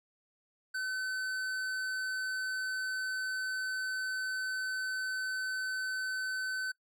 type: tone with tanh clipping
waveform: sine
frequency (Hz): 1521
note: F#6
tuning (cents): +47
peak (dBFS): -35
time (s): 0.74-6.72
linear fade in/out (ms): 10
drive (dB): 14
effects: noise-tail reverb RT60 0.1 s tail -21 dB re dry